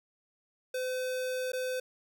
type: tone with dropouts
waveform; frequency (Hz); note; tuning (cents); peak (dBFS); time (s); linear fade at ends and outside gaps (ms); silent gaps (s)
square; 510; C5; -44; -32; 0.74-1.8; 5; 1.52-1.532
effects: none